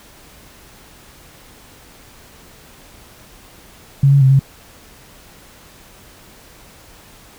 sine tone with pitch steps, 138.4 / 140 / 132.6 / 136 Hz, C#3 / C#3 / C3 / C#3, -2 / +18 / +23 / -33 cents, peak -7 dBFS, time 4.03-4.394 s, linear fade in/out 5 ms, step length 91 ms, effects pink hiss -44 dBFS RMS until 7.38 s

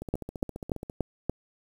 two click trains, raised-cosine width 2 ms, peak -23 / -13 dBFS, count 14 / 5, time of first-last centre 0.02-0.898 / 0.14-1.296 s, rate 14.8 / 3.46 Hz, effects 8-bit

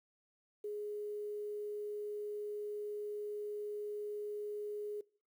sine tone with quantisation, 416.8 Hz, G#4, 6 cents sharp, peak -38 dBFS, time 0.64-5.01 s, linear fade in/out 5 ms, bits 11, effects noise-tail reverb RT60 0.5 s tail -23 dB re dry

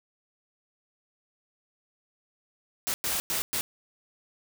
white noise bursts at uneven times, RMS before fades -29 dBFS, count 4, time 2.87-2.94 / 3.04-3.2 / 3.3-3.42 / 3.53-3.61 s, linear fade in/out 0 ms, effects none

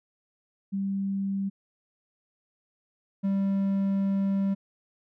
sine / triangle tone pair in turn, 196 / 196 Hz, G3 / G3, 0 / 0 cents, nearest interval unison, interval 0 cents, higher neither, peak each -26 / -21 dBFS, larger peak second, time 0.72-1.5 / 3.23-4.55 s, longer second, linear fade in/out 20 ms, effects none

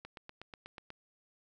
click train, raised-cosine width 0.3 ms, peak -30 dBFS, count 8, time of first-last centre 0.05-0.904 s, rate 8.2 Hz, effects none

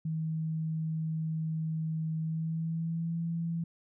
sine tone with pitch glide, 159.3 to 167.03 Hz, D#3 to E3, +41 to +23 cents, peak -30 dBFS, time 0.05-3.64 s, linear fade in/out 5 ms, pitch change +82 cents, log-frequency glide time 2.19-3.17 s, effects none

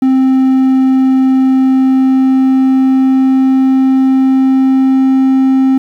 triangle tone with pitch glide, 262.6 to 264.6 Hz, C4 to C4, +6 to +20 cents, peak -4 dBFS, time 0.02-5.78 s, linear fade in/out 5 ms, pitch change +14 cents, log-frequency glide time 1.37-4.97 s, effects 7-bit

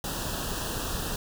pink band-stop noise, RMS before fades -32 dBFS, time 0.04-1.16 s, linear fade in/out 2 ms, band 1800 to 2600 Hz, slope 96 dB/octave, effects none

